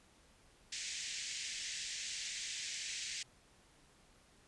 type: band-pass noise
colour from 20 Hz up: white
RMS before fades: -43 dBFS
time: 0.72-3.23 s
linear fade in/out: 5 ms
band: 1800 to 7700 Hz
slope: 48 dB/octave
effects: pink hiss -66 dBFS RMS until 4.47 s + resampled to 24000 Hz